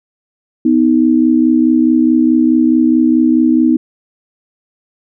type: tone pair together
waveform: sine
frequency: 250.2 / 314.9 Hz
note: B3 / D#4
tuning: +23 / +21 cents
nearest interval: major third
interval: 398 cents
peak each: -10 dBFS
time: 0.65-3.77 s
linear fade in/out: 5 ms
effects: none